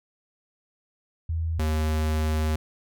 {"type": "tone pair in turn", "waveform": ["sine", "square"], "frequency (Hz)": [81.7, 77.76], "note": ["E2", "D#2"], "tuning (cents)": [-15, 0], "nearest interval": "minor second", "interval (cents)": 85, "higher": "first", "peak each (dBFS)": [-24, -23], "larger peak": "second", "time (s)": [[1.29, 1.59], [1.59, 2.56]], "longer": "second", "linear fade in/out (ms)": 5, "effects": []}